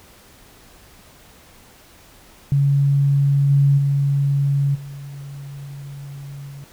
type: tone with level steps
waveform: sine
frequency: 140.2 Hz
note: C#3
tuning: 20 cents sharp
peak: -13 / -11 / -15 / -31 / -33 dBFS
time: 2.52-6.64 s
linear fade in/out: 0 ms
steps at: 3.49 / 3.77 / 4.74 / 6.47 s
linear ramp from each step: 20 ms
effects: pink hiss -48 dBFS RMS until 6.72 s